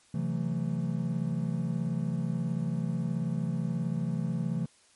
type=chord; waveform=triangle; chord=F# half-diminished seventh; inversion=second; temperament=just; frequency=133.2 / 166.5 / 185 / 222 Hz; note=C3 / E3 / F#3 / A3; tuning=+31 / +18 / 0 / +16 cents; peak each=-32 / -29 / -35 / -33 dBFS; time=0.14-4.66 s; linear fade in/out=5 ms; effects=white hiss -62 dBFS RMS until 4.95 s + MP3 48 kbps